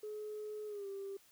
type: tone with pitch glide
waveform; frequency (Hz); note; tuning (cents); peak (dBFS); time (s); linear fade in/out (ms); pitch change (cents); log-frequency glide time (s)
sine; 424.4 to 393.7; G#4 to G4; +38 to +8; -40; 0.03-1.17; 5; -130; 0.67-0.87
effects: tanh soft clip ceiling -37 dBFS + white hiss -66 dBFS RMS until 1.31 s